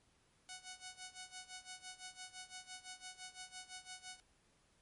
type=tone with tremolo; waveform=5% pulse; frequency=740 Hz; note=F#5; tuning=in tune; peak=-35 dBFS; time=0.49-4.2 s; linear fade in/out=0 ms; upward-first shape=sine; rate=5.9 Hz; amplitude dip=85%; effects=pink hiss -73 dBFS RMS until 4.81 s + MP3 48 kbps

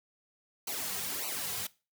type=noise with flanger; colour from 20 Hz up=white; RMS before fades=-36 dBFS; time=0.67-1.67 s; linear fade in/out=5 ms; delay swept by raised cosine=0.57 to 3.47 ms; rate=1.7 Hz; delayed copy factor=-0.95; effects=noise-tail reverb RT60 0.3 s tail -20 dB re dry

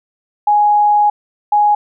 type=tone pair in turn; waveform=sine; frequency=832 / 832 Hz; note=G#5 / G#5; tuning=+3 / +3 cents; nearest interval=unison; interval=0 cents; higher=neither; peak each=-8 dBFS; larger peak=neither; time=0.47-1.1 / 1.52-1.75 s; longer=first; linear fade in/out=5 ms; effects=none

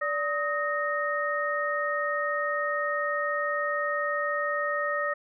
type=tone cluster; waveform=sine; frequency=582 / 1262 / 1853 Hz; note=D5 / D#6 / A#6; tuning=-16 / +24 / -11 cents; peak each=-30 dBFS; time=0.01-5.14 s; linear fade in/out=10 ms; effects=none

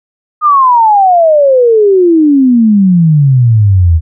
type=exponential sweep; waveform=sine; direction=down; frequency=1244.5 to 78.1 Hz; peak=-3 dBFS; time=0.41-4.01 s; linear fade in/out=50 ms; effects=none

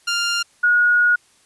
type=tone pair in turn; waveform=15% pulse / sine; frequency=1398 / 1447.3 Hz; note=F6 / F#6; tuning=+1 / -39 cents; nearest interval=minor second; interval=60 cents; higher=second; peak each=-12 dBFS; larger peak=neither; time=0.07-0.43 / 0.63-1.16 s; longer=second; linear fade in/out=10 ms; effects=white hiss -56 dBFS RMS until 1.45 s + resampled to 24000 Hz

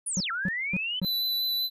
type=linear two-way sweep; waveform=sine; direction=down then up; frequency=10300 to 1308 to 3087 Hz; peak=-28 dBFS; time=0.06-1 s; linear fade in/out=10 ms; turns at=0.31 s
type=tone bursts; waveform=triangle; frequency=185 Hz; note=F#3; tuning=in tune; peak=-23 dBFS; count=4; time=0.17-1.048 s; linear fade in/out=0 ms; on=32 ms; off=250 ms
type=tone with vibrato; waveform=square; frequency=3993 Hz; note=B7; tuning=18 cents sharp; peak=-26 dBFS; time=1.02-1.7 s; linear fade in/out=50 ms; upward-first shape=sine; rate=5.2 Hz; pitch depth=14 cents each way
effects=none

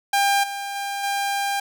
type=tone with level steps; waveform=sawtooth; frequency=799 Hz; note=G5; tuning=33 cents sharp; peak=-13 / -24 / -22 / -18 dBFS; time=0.13-1.6 s; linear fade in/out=5 ms; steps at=0.43 / 0.75 / 1.03 s; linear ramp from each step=10 ms; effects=none

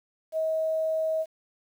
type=tone; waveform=sine; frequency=637 Hz; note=D#5; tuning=41 cents sharp; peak=-24 dBFS; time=0.32-1.26 s; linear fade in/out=50 ms; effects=9-bit

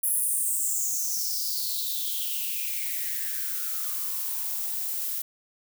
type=noise with high-pass filter sweep; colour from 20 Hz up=violet; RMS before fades=-29 dBFS; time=0.03-5.22 s; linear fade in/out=5 ms; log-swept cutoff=11000 to 560 Hz; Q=6.9; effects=none

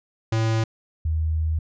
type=tone pair in turn; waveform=square / sine; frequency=112 / 79.2 Hz; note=A2 / D#2; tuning=+31 / +31 cents; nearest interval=tritone; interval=600 cents; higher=first; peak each=-20 dBFS; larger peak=neither; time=0.32-0.64 / 1.05-1.59 s; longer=second; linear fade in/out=5 ms; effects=resampled to 16000 Hz

